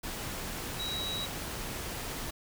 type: tone in noise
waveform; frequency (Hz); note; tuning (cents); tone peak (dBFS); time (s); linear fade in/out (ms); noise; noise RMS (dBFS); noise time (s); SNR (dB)
sine; 3867; B7; -37; -34; 0.79-1.26; 10; pink; -38; 0.03-2.31; +1
effects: none